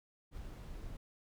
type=noise with ADSR envelope; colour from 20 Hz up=brown; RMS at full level=-43 dBFS; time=0.31-0.97 s; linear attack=66 ms; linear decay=3 ms; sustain=-3 dB; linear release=6 ms; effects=none